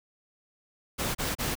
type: noise bursts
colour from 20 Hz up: pink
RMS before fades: -30 dBFS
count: 3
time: 0.98-1.554 s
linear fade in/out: 20 ms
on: 170 ms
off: 32 ms
effects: none